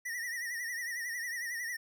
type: tone with vibrato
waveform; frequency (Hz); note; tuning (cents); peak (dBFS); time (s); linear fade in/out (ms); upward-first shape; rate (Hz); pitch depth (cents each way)
square; 1900; A#6; +33; -36; 0.05-1.77; 10; triangle; 11; 100
effects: none